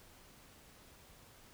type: silence
effects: pink hiss -60 dBFS RMS until 1.53 s